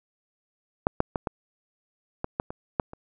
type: clicks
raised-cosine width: 1 ms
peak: -6 / -6 / -12 / -13 / -14 / -11 / -21 / -8 / -26 dBFS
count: 9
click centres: 0.869 / 1.004 / 1.158 / 1.272 / 2.244 / 2.399 / 2.505 / 2.798 / 2.934 s
effects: none